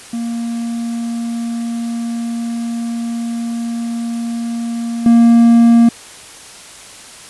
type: tone with level steps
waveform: triangle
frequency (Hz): 233.1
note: A#3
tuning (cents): 0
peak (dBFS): -16 / -3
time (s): 0.13-5.89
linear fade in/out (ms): 5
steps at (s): 5.06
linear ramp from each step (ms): 2
effects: white hiss -36 dBFS RMS until 7.29 s + resampled to 24000 Hz